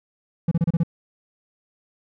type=tone bursts; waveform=triangle; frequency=167.1 Hz; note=E3; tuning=24 cents sharp; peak=-14 dBFS; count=6; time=0.48-0.834 s; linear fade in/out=5 ms; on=34 ms; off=30 ms; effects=none